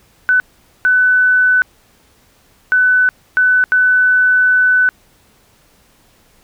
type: tone bursts at uneven times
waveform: sine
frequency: 1500 Hz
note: F#6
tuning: 23 cents sharp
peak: -8 dBFS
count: 5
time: 0.29-0.4 / 0.85-1.62 / 2.72-3.09 / 3.37-3.64 / 3.72-4.89 s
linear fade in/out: 0 ms
effects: pink hiss -52 dBFS RMS until 6.43 s